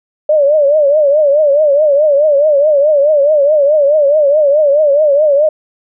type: tone with vibrato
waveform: sine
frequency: 587.3 Hz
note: D5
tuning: in tune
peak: -6 dBFS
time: 0.29-5.49 s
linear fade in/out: 5 ms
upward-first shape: triangle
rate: 4.7 Hz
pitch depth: 130 cents each way
effects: none